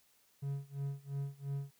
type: tone with tremolo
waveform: triangle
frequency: 139.6 Hz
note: C#3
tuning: 13 cents sharp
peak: -32 dBFS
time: 0.42-1.71 s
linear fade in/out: 10 ms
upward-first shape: sine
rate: 2.9 Hz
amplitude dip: 95%
effects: white hiss -70 dBFS RMS until 1.79 s